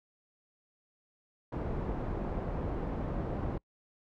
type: low-pass noise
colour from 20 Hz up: pink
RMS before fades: -35 dBFS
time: 1.52-3.58 s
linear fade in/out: 5 ms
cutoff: 740 Hz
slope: 12 dB/octave
effects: noise-tail reverb RT60 0.1 s tail -26 dB re dry